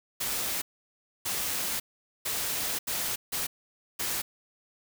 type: noise bursts at uneven times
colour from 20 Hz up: white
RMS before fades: -31 dBFS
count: 6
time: 0.2-0.62 / 1.25-1.8 / 2.25-2.79 / 2.87-3.16 / 3.32-3.47 / 3.99-4.22 s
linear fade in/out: 10 ms
effects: none